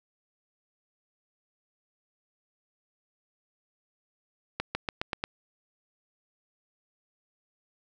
accelerating click train, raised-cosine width 0.3 ms, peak -13 dBFS, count 6, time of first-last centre 4.6-5.239 s, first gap 150 ms, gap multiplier 0.92, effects none

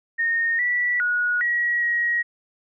sine tone with pitch steps, 1844 / 1954 / 1455 / 1911 / 1896 Hz, A#6 / B6 / F#6 / A#6 / A#6, -19 / -19 / -29 / +43 / +29 cents, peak -19 dBFS, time 0.18-2.23 s, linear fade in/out 20 ms, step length 410 ms, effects none

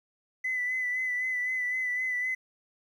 triangle tone with vibrato, 2005 Hz, B6, 26 cents sharp, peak -24 dBFS, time 0.44-2.35 s, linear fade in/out 10 ms, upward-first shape sine, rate 3.9 Hz, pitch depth 31 cents each way, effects tanh soft clip ceiling -25 dBFS + 11-bit

